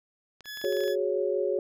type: clicks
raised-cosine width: 0.2 ms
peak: -29 dBFS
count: 10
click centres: 0.407 / 0.457 / 0.573 / 0.615 / 0.648 / 0.725 / 0.769 / 0.806 / 0.837 / 0.879 s
type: tone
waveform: 20% pulse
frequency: 1700 Hz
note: G#6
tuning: 40 cents sharp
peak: -32 dBFS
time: 0.44-0.96 s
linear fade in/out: 50 ms
type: chord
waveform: sine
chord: F# suspended second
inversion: none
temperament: equal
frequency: 370 / 415.3 / 554.4 Hz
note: F#4 / G#4 / C#5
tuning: 0 / 0 / 0 cents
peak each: -29 dBFS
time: 0.64-1.59 s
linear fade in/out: 2 ms
effects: none